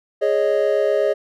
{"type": "chord", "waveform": "triangle", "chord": "Ab suspended fourth", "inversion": "none", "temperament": "equal", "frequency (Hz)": [415.3, 554.4, 622.3], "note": ["Ab4", "Db5", "Eb5"], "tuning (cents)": [0, 0, 0], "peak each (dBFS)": -18, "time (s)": [0.21, 1.14], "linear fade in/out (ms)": 20, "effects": []}